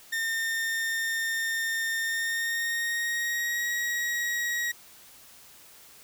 40% pulse tone with pitch glide, 1817 to 1901.8 Hz, A#6 to A#6, -45 to +34 cents, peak -26 dBFS, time 0.12-4.72 s, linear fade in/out 10 ms, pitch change +79 cents, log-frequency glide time 2.02-3.69 s, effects white hiss -52 dBFS RMS until 6.03 s

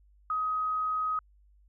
sine tone, 1260 Hz, D#6, 21 cents sharp, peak -27 dBFS, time 0.3-1.19 s, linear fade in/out 2 ms, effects added 50 Hz sine -58 dBFS peak until 1.68 s

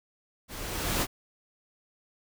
pink noise with level ramp, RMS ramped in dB -41 to -25 dBFS, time 0.48-1.07 s, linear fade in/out 50 ms, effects none

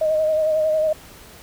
sine tone with vibrato, 624 Hz, D#5, 5 cents sharp, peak -16 dBFS, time 0.01-0.93 s, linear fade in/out 5 ms, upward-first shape sine, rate 11 Hz, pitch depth 31 cents each way, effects pink hiss -44 dBFS RMS until 1.42 s

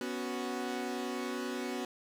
sawtooth chord, B suspended second, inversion none, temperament equal, 246.9 / 277.2 / 370 Hz, B3 / C#4 / F#4, 0 / 0 / 0 cents, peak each -34 / -37 / -35 dBFS, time 0.01-1.85 s, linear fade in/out 2 ms, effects low-pass 9000 Hz 12 dB/octave + 10-bit

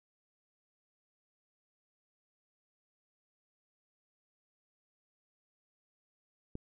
click, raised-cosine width 3 ms, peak -27 dBFS, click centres 6.554 s, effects none

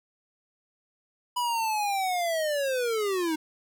square linear sweep, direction down, 989 to 305.2 Hz, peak -26 dBFS, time 1.36-3.36 s, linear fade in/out 10 ms, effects none

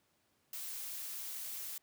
blue noise, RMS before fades -43 dBFS, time 0.53-1.78 s, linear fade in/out 2 ms, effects pink hiss -75 dBFS RMS until 1.82 s + high-pass 100 Hz 12 dB/octave

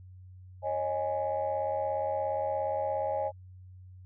sine chord, C# suspended second, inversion none, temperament equal with one note detuned, 545.2 / 622.3 / 830.6 Hz, C#5 / D#5 / G#5, -29 / 0 / 0 cents, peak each -32 dBFS, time 0.62-3.32 s, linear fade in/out 50 ms, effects tanh soft clip ceiling -21 dBFS + added 92 Hz sine -47 dBFS peak until 4.05 s

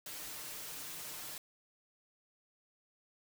white noise with comb filter, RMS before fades -45 dBFS, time 0.06-1.38 s, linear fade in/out 2 ms, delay 6.6 ms, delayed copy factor +0.8, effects none

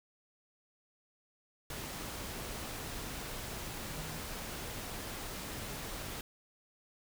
sine tone in noise, 155.56 Hz, D#3, in tune, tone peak -45 dBFS, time 3.9-4.18 s, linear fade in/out 2 ms, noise pink, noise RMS -42 dBFS, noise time 1.7-6.21 s, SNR -6 dB, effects none

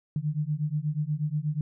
sine beating tone pair, 146.7 / 155 Hz, D3 / D#3, -2 / -6 cents, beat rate 8.3 Hz, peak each -29 dBFS, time 0.16-1.61 s, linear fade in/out 2 ms, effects none

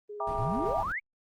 sine tone with vibrato, 415.3 Hz, G#4, in tune, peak -38 dBFS, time 0.09-0.75 s, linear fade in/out 10 ms, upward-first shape square, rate 20 Hz, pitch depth 12 cents each way
sine chord, E half-diminished seventh, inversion none, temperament just, 659.3 / 791.1 / 949.3 / 1186.7 Hz, E5 / G5 / Bb5 / D6, 0 / +16 / +31 / +18 cents, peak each -35 dBFS, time 0.2-0.83 s, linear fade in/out 2 ms
brown noise with tremolo, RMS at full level -38 dBFS, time 0.27-0.92 s, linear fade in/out 0 ms, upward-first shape triangle, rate 8 Hz, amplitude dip 35%
sine exponential sweep, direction up, 93.7 to 2308 Hz, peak -30 dBFS, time 0.38-1 s, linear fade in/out 20 ms
effects Opus 32 kbps

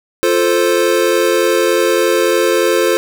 square chord, F major, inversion none, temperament equal, 349.2 / 440 / 523.3 Hz, F4 / A4 / C5, 0 / 0 / 0 cents, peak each -16 dBFS, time 0.23-2.97 s, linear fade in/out 0 ms, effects none

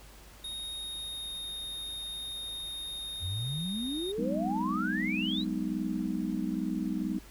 square tone with pitch glide, 3729 to 3699 Hz, A#7 to A#7, 0 to -14 cents, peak -37 dBFS, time 0.44-4.12 s, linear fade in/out 5 ms, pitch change -14 cents, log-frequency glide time 0.8-1.44 s
sine exponential sweep, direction up, 80.5 to 4121 Hz, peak -32 dBFS, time 3.2-5.45 s, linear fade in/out 50 ms
sine chord, G# minor seventh, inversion third, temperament just, 186.89 / 207.7 / 249.2 / 311.5 Hz, F#3 / G#3 / B3 / D#4, +18 / 0 / +16 / +2 cents, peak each -35 dBFS, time 4.18-7.19 s, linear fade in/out 5 ms
effects added 50 Hz sine -52 dBFS peak until 7.3 s + pink hiss -54 dBFS RMS until 7.3 s

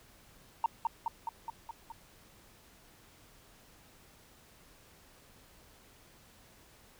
sine tone with echo, 918 Hz, A#5, 27 cents flat, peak -23 dBFS, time 0.64-0.66 s, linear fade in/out 2 ms, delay 210 ms, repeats 6, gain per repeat -3 dB, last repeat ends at 1.92 s, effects tanh soft clip ceiling -21 dBFS + pink hiss -60 dBFS RMS until 6.99 s

